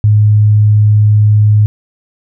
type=tone; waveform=sine; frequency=105.6 Hz; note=G#2; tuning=29 cents sharp; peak=-4 dBFS; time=0.04-1.66 s; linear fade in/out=0 ms; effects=none